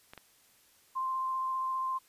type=clicks; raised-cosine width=0.3 ms; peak=-30 dBFS; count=2; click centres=0.135 / 0.177 s
type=tone with vibrato; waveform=sine; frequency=1046.5 Hz; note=C6; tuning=in tune; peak=-30 dBFS; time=0.95-1.99 s; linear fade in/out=20 ms; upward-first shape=triangle; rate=15 Hz; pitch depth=11 cents each way
effects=white hiss -64 dBFS RMS until 2.08 s + resampled to 32000 Hz